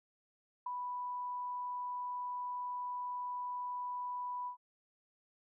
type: tone with ADSR envelope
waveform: sine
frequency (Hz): 987.8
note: B5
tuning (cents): 0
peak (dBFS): -33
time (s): 0.66-4.57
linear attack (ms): 7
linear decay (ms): 5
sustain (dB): -4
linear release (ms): 100
effects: none

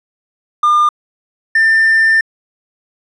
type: tone pair in turn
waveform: triangle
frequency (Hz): 1205 / 1791.4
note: D6 / A6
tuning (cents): +44 / +31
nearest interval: perfect fifth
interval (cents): 687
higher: second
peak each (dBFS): -5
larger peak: neither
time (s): 0.63-0.89 / 1.55-2.21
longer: second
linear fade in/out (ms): 5
effects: tanh soft clip ceiling -2 dBFS + resampled to 24000 Hz

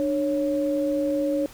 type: tone pair together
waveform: sine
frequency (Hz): 298.5 / 554.4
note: D4 / C#5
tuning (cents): +28 / 0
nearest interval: major seventh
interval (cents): 1072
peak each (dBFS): -24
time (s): 0-1.46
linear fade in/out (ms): 0
effects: pink hiss -47 dBFS RMS until 1.53 s

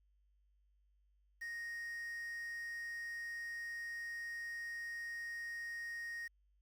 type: tone with quantisation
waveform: triangle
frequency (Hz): 1864.7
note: A#6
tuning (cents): 0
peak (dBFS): -40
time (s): 1.41-6.28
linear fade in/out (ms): 10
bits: 10
effects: added 50 Hz sine -70 dBFS peak until 6.61 s

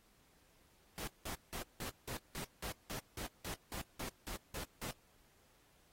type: noise bursts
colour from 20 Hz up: pink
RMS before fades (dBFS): -44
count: 15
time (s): 0.98-4.91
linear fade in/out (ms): 0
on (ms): 94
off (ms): 180
effects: pink hiss -70 dBFS RMS until 5.92 s + AAC 48 kbps

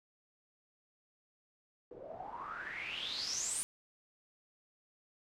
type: noise with low-pass filter sweep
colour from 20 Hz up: white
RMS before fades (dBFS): -41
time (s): 1.91-3.63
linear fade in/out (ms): 0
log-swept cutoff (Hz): 440 to 9700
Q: 9.8
effects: none

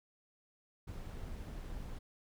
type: noise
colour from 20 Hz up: brown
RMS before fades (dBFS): -44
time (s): 0.87-1.99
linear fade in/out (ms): 10
effects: none

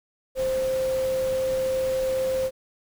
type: tone in noise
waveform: sine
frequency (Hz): 523.3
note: C5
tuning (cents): 0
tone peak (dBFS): -22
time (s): 0.35-2.51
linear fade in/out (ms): 50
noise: pink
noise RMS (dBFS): -38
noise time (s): 0.35-2.51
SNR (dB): +13
effects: none

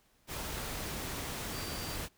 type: tone in noise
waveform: sine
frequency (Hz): 4677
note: D8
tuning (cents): -8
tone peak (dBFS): -46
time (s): 1.51-1.99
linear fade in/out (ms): 50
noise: pink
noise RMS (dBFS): -39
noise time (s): 0.27-2.09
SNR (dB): -10
effects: pink hiss -69 dBFS RMS until 2.17 s

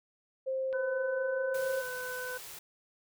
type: tone with pitch glide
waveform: sine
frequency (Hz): 527 to 530.4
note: C5 to C5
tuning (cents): +12 to +23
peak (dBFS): -30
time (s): 0.46-1.82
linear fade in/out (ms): 20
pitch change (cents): +11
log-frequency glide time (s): 1.06-1.6
type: click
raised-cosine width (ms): 0.3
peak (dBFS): -33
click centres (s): 0.728
type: harmonic tone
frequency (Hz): 503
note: B4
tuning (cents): +32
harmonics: 1 / 2 / 3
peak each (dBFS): -40 / -47 / -38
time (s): 0.73-2.38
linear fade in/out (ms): 10
type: band-stop noise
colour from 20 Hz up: white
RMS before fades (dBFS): -46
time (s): 1.54-2.59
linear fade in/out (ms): 5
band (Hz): 200 to 330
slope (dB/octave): 96
effects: none

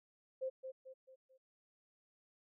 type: tone with echo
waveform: sine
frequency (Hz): 523.3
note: C5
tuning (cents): 0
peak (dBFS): -36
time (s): 0.41-0.5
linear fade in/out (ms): 20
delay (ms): 220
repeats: 4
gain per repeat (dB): -7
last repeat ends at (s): 1.38
effects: none

